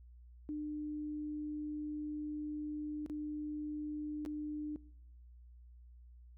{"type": "tone with dropouts", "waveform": "sine", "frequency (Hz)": 300, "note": "D4", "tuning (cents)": 37, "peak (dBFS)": -37, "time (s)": [0.49, 4.76], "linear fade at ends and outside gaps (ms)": 0, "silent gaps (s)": [[3.062, 3.098], [4.251, 4.261]], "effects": ["noise-tail reverb RT60 0.8 s tail -23 dB re dry", "added 60 Hz sine -54 dBFS peak until 6.37 s"]}